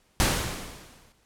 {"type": "noise with exponential decay", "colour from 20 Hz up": "pink", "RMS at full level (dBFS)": -20, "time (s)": [0.2, 1.12], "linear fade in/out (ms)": 0, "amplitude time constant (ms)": 200, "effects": ["pink hiss -65 dBFS RMS until 1.25 s", "low-pass 12000 Hz 12 dB/octave"]}